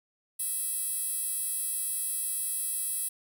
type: tone with high-pass filter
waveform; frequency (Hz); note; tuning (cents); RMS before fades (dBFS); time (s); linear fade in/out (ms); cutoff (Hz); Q
10% pulse; 654; E5; -14; -32; 0.39-3.09; 10; 11000; 2.8
effects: none